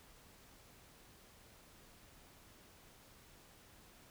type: silence
effects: pink hiss -62 dBFS RMS until 4.1 s